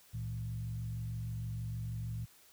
sine tone with frequency modulation, 113.1 Hz, A2, 48 cents sharp, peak -36 dBFS, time 0.13-2.26 s, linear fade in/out 20 ms, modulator 46.4 Hz, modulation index 0.77, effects white hiss -62 dBFS RMS until 2.52 s

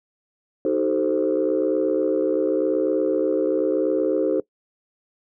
sine chord, D# diminished seventh, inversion none, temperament equal with one note detuned, 311.1 / 379.1 / 440 / 523.3 Hz, D#4 / F#4 / A4 / C5, 0 / +42 / 0 / 0 cents, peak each -23 dBFS, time 0.65-4.4 s, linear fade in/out 2 ms, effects noise-tail reverb RT60 0.1 s tail -21 dB re dry + tanh soft clip ceiling -11 dBFS

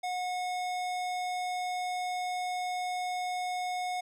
sine tone with hard clipping, 727 Hz, F#5, 31 cents flat, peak -33 dBFS, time 0.03-4.01 s, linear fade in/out 10 ms, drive 18 dB, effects none

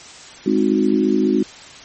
sine chord, Ab dominant seventh, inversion none, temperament equal with one note detuned, 207.7 / 261.6 / 311.1 / 365.3 Hz, Ab3 / C4 / Eb4 / Gb4, 0 / 0 / 0 / -22 cents, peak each -19 dBFS, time 0.46-1.43 s, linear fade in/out 5 ms, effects white hiss -39 dBFS RMS until 1.84 s + MP3 32 kbps

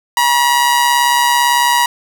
sawtooth tone with amplitude modulation, 961 Hz, B5, 48 cents flat, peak -4 dBFS, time 0.17-1.86 s, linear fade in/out 2 ms, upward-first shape sine, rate 138 Hz, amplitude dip 50%, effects none

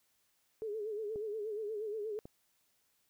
sine tone with vibrato, 426.8 Hz, G#4, 47 cents sharp, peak -36 dBFS, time 0.62-2.19 s, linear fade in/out 0 ms, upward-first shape sine, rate 8.4 Hz, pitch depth 82 cents each way
clicks, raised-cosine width 2 ms, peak -34 dBFS, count 2, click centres 1.159 / 2.255 s
effects white hiss -75 dBFS RMS until 3.09 s

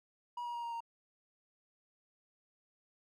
triangle tone with pitch steps, 963 / 954.1 / 945.4 / 936.7 / 928 Hz, B5 / A#5 / A#5 / A#5 / A#5, -44 / +40 / +24 / +8 / -8 cents, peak -36 dBFS, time 0.37-0.805 s, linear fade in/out 5 ms, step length 87 ms, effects none

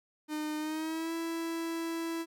45% pulse tone with pitch glide, 305 to 330.7 Hz, D#4 to E4, -34 to +6 cents, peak -33 dBFS, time 0.28-2.26 s, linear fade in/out 50 ms, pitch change +140 cents, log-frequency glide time 0.58-1.13 s, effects none

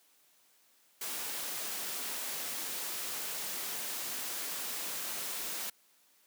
white noise, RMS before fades -38 dBFS, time 1.01-5.7 s, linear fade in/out 5 ms, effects white hiss -67 dBFS RMS until 6.26 s + high-pass 200 Hz 12 dB/octave

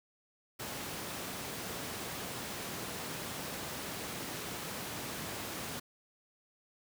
pink high-pass noise, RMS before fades -41 dBFS, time 0.59-5.8 s, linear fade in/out 10 ms, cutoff 120 Hz, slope 12 dB/octave, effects none

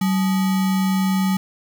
sine tone with sample-and-hold, 189.9 Hz, F#3, 45 cents sharp, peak -16 dBFS, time 0.01-1.37 s, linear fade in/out 5 ms, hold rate 1050 Hz, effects none

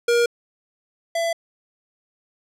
square tone pair in turn, 473.7 / 669.9 Hz, A#4 / E5, +28 / +28 cents, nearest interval tritone, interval 600 cents, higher second, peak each -16 / -21 dBFS, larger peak first, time 0.08-0.26 / 1.15-1.33 s, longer neither, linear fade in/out 5 ms, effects low-pass 10000 Hz 12 dB/octave

